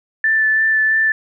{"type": "tone with vibrato", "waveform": "sine", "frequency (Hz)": 1760, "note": "A6", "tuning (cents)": 0, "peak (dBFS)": -12, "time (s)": [0.24, 1.12], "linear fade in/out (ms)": 2, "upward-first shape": "sine", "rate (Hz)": 3, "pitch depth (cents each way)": 12, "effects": []}